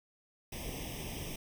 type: noise with comb filter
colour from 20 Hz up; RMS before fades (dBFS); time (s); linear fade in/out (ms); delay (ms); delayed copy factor
pink; -41; 0.52-1.36; 5; 0.35; +0.9
effects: none